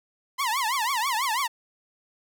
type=tone with vibrato; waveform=sawtooth; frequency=987.8 Hz; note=B5; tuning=in tune; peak=-20 dBFS; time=0.38-1.48 s; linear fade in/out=20 ms; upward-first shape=triangle; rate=6.1 Hz; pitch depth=280 cents each way; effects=none